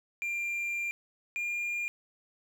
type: tone pair in turn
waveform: triangle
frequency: 2384 / 2409 Hz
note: D7 / D7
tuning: +25 / +43 cents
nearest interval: unison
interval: 18 cents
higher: second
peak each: -29 / -29 dBFS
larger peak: neither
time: 0.22-0.91 / 1.36-1.88 s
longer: first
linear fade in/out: 0 ms
effects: none